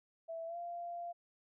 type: tone with pitch glide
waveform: sine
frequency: 659.3 to 692.1 Hz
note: E5 to F5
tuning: 0 to -16 cents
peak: -40 dBFS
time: 0.28-1.13 s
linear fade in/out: 20 ms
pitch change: +84 cents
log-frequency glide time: 0.46-0.57 s
effects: none